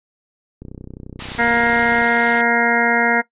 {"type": "click train", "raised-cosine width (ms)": 3, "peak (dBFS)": -21, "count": 45, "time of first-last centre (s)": [0.62, 2.017], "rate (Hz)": 31.5}
{"type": "noise", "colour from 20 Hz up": "white", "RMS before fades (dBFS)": -27, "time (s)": [1.19, 2.42], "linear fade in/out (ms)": 10}
{"type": "harmonic tone", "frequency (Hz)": 235.1, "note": "A#3", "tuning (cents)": 15, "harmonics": [1, 2, 3, 4, 6, 7, 8, 9], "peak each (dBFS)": [-22, -22, -22, -22, -22, -22, -22, -22], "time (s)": [1.38, 3.22], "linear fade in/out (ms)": 20}
{"effects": ["noise-tail reverb RT60 0.1 s tail -18 dB re dry", "resampled to 8000 Hz"]}